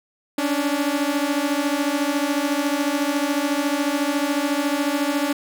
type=beating tone pair; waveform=sawtooth; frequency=280.2 / 294.2 Hz; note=C#4 / D4; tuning=+19 / +3 cents; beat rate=14 Hz; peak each=-19 dBFS; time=0.38-5.33 s; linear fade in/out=5 ms; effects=none